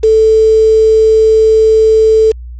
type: tone with quantisation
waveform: sine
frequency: 440 Hz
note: A4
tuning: in tune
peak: -4 dBFS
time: 0.03-2.32 s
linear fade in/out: 10 ms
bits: 4
effects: added 60 Hz sine -24 dBFS peak until 2.59 s + resampled to 16000 Hz